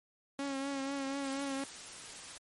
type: tone with vibrato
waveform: sawtooth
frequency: 274.7 Hz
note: C#4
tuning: 16 cents flat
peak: -31 dBFS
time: 0.39-1.64 s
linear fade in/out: 2 ms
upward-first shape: triangle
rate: 4.1 Hz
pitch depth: 43 cents each way
type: noise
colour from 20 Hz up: white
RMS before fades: -47 dBFS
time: 1.24-2.38 s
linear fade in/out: 5 ms
effects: MP3 48 kbps